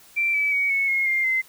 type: tone with pitch steps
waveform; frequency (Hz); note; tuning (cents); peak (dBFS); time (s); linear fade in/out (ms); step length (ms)
sine; 2349 / 2299 / 2251 / 2203 / 2157 / 2111 / 2066; D7 / D7 / C#7 / C#7 / C#7 / C7 / C7; 0 / -37 / +26 / -11 / -48 / +15 / -22; -19; 0.16-1.42; 20; 180
effects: white hiss -51 dBFS RMS until 1.48 s